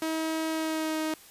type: tone with pitch glide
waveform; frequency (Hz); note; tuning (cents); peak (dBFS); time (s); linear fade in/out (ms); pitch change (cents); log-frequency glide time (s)
sawtooth; 319.5 to 313.5; D#4 to D#4; +46 to +13; -24; 0.02-1.14; 2; -33; 0.5-0.99
effects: white hiss -52 dBFS RMS until 1.3 s + resampled to 32000 Hz